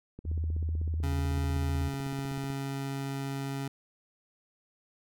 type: click train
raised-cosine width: 3 ms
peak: -30 dBFS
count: 38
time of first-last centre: 0.19-2.502 s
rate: 16 Hz
type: tone with vibrato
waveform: sine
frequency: 80 Hz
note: D#2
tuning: 49 cents sharp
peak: -28 dBFS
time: 0.24-1.91 s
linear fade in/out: 50 ms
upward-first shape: triangle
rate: 11 Hz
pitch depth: 40 cents each way
type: tone with pitch glide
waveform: 25% pulse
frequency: 138.59 to 137.32 Hz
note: C#3 to C#3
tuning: 0 to -16 cents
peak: -29 dBFS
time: 1.03-3.68 s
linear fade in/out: 5 ms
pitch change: -16 cents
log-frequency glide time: 1.39-2.07 s
effects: none